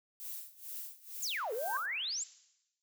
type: noise with tremolo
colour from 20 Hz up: violet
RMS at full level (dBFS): -42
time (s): 0.2-1.86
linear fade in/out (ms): 0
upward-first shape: sine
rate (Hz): 2.2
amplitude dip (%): 90
type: exponential two-way sweep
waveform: sine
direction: down then up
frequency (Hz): 7760 to 414.3 to 7760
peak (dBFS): -34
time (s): 1.22-2.24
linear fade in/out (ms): 10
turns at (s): 1.53
type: tone with exponential growth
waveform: sine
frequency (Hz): 1565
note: G6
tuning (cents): -3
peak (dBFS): -31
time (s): 1.52-1.77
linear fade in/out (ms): 2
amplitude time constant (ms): 54
effects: noise-tail reverb RT60 0.9 s tail -17 dB re dry